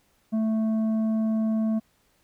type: tone with tanh clipping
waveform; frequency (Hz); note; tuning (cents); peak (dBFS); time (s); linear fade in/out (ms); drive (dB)
triangle; 220.2; A3; +2; -23; 0.32-1.8; 20; 11
effects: pink hiss -66 dBFS RMS until 2.23 s